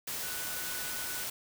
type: tone in noise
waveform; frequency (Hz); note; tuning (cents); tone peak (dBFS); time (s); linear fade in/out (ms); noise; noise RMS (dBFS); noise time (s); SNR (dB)
sine; 1480; F#6; 0; -44; 0.23-1.24; 5; white; -37; 0.07-1.3; -10
effects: none